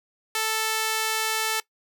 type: tone with high-pass filter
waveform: sawtooth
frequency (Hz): 440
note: A4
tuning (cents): 0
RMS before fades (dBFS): -26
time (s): 0.35-1.6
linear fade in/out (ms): 2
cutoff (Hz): 1100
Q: 0.5
effects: noise-tail reverb RT60 0.1 s tail -20 dB re dry